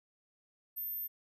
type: tone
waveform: sine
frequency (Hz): 13330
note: G#9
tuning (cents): +5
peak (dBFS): -36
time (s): 0.76-1.08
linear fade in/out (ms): 20
effects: none